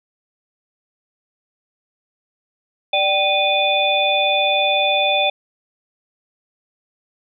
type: tone cluster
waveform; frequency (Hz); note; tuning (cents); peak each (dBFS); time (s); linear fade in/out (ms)
sine; 590 / 774 / 2469 / 3508; D5 / G5 / D#7 / A7; +8 / -22 / -14 / -6; -20; 2.93-5.3; 5
effects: none